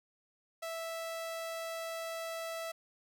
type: tone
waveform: sawtooth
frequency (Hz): 658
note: E5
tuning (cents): -3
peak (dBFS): -34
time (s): 0.62-2.72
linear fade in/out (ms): 10
effects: 11-bit